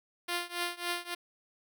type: tone with tremolo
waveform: 5% pulse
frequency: 349.2 Hz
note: F4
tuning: in tune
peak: -18 dBFS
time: 0.28-1.15 s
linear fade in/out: 10 ms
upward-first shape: triangle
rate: 3.6 Hz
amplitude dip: 95%
effects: none